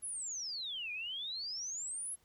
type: exponential two-way sweep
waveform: sine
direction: down then up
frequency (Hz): 11175 to 2400 to 11175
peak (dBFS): -38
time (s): 0.02-2.16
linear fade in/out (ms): 20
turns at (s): 0.92
effects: pink hiss -71 dBFS RMS until 2.24 s